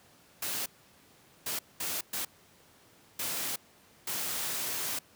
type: noise bursts at uneven times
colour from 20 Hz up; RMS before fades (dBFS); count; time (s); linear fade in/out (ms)
white; -34; 6; 0.42-0.66 / 1.46-1.59 / 1.8-2.01 / 2.13-2.25 / 3.19-3.56 / 4.07-4.99; 5
effects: pink hiss -60 dBFS RMS until 5.15 s + high-pass 100 Hz 12 dB/octave